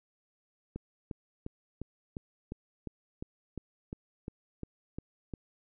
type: click train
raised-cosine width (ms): 3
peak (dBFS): -25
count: 14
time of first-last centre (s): 0.76-5.337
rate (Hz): 2.84
effects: none